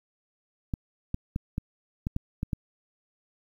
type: clicks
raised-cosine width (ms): 5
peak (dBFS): -16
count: 8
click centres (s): 0.738 / 1.144 / 1.361 / 1.581 / 2.069 / 2.164 / 2.431 / 2.532
effects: 9-bit